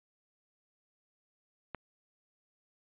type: click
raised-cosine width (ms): 0.5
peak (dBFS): -23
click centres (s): 1.747
effects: resampled to 8000 Hz